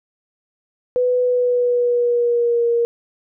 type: tone with pitch glide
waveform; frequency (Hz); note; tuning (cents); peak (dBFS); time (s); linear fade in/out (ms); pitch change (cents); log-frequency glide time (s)
sine; 497.2 to 470.1; B4 to A#4; +12 to +15; -14; 0.96-2.85; 0; -97; 1.21-2.66
effects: none